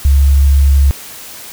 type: tone with vibrato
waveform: sine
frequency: 69.3 Hz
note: C#2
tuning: in tune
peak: -5 dBFS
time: 0.05-0.91 s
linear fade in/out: 0 ms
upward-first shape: sine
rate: 13 Hz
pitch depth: 9 cents each way
effects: white hiss -31 dBFS RMS until 1.52 s